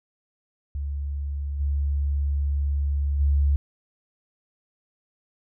sine tone with level steps, 71 Hz, C#2, 42 cents sharp, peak -26 / -21 / -17 dBFS, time 0.75-3.56 s, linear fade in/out 0 ms, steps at 1.59 / 3.19 s, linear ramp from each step 20 ms, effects none

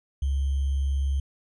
sine tone with sample-and-hold, 68.4 Hz, C#2, 23 cents flat, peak -22 dBFS, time 0.22-1.2 s, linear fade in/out 5 ms, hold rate 3150 Hz, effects resampled to 24000 Hz

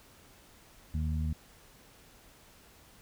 harmonic tone, 77.78 Hz, D#2, in tune, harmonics 1 / 2 / 3, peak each -30 / -36 / -40 dBFS, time 0.94-1.33 s, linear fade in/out 5 ms, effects pink hiss -58 dBFS RMS until 3.01 s

